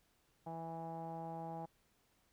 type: tone with low-pass filter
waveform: sawtooth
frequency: 164.3 Hz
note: E3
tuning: 5 cents flat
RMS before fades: -45 dBFS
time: 0.46-1.66 s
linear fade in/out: 10 ms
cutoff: 790 Hz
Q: 8.1
effects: pink hiss -75 dBFS RMS until 2.32 s